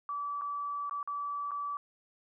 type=tone with dropouts; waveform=sine; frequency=1153 Hz; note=D6; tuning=32 cents flat; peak=-33 dBFS; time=0.09-1.77 s; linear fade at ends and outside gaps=1 ms; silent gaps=0.412-0.418 / 0.896-0.91 / 1.029-1.075 / 1.509-1.516 s; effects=none